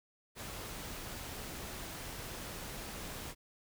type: noise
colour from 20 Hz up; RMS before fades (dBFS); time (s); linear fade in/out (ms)
pink; -44; 0.35-3.35; 50
effects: none